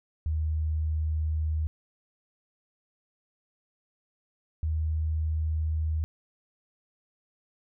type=tone pair in turn; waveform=sine; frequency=78 / 78.59 Hz; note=D#2 / D#2; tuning=+5 / +18 cents; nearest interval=unison; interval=13 cents; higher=second; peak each=-25 / -25 dBFS; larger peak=neither; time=0.26-1.67 / 4.63-6.04 s; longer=neither; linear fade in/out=0 ms; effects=none